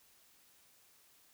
silence, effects white hiss -66 dBFS RMS until 1.33 s

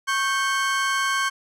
35% pulse tone pair together, 1100 / 1562.8 Hz, C#6 / G6, -14 / -6 cents, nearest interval tritone, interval 608 cents, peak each -22 dBFS, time 0.07-1.3 s, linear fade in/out 20 ms, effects low-pass 10000 Hz 12 dB/octave

